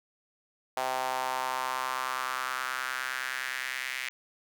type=tone with high-pass filter sweep; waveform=sawtooth; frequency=129.6 Hz; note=C3; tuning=16 cents flat; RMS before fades=-33 dBFS; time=0.77-4.09 s; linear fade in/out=0 ms; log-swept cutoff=740 to 2100 Hz; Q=3.2; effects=none